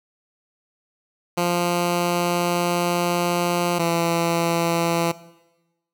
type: tone pair in turn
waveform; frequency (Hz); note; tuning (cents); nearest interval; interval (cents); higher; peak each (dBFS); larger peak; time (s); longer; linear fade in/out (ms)
10% pulse; 174.5 / 168.65; F3 / E3; -1 / +40; minor second; 59; first; -11; neither; 1.37-3.79 / 3.79-5.12; first; 10
effects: noise-tail reverb RT60 1.0 s tail -18 dB re dry